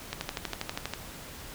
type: click train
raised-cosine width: 0.2 ms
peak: -14 dBFS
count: 11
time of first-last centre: 0.13-0.936 s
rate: 12.4 Hz
effects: pink hiss -44 dBFS RMS until 1.54 s